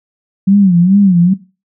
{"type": "tone with vibrato", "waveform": "sine", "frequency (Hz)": 186.7, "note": "F#3", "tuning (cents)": 16, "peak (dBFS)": -5, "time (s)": [0.47, 1.34], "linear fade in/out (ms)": 10, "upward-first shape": "sine", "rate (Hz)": 2.4, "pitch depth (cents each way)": 150, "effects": ["noise-tail reverb RT60 0.3 s tail -18 dB re dry"]}